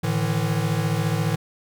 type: chord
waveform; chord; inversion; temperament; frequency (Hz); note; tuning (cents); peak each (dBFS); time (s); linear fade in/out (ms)
square; A suspended fourth; none; equal with one note detuned; 110 / 150.35 / 164.81; A2 / D3 / E3; 0 / +41 / 0; -26; 0.03-1.36; 10
effects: none